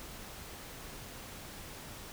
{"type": "silence", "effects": ["pink hiss -47 dBFS RMS until 2.12 s"]}